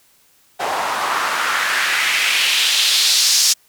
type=noise with band-pass filter sweep; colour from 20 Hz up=white; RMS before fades=-17 dBFS; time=0.59-3.54 s; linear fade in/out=20 ms; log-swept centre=740 to 5800 Hz; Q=2.1; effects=white hiss -55 dBFS RMS until 3.68 s